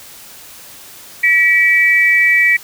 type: tone pair together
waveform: sine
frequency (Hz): 1937 / 2301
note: B6 / D7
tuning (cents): -34 / -36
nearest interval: minor third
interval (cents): 298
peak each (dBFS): -11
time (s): 1.23-2.57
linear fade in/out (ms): 10
effects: white hiss -37 dBFS RMS until 2.63 s